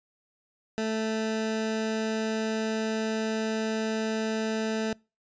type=tone; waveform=20% pulse; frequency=220 Hz; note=A3; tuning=in tune; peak=-22 dBFS; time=0.78-4.93 s; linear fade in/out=0 ms; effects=noise-tail reverb RT60 0.3 s tail -26 dB re dry + resampled to 16000 Hz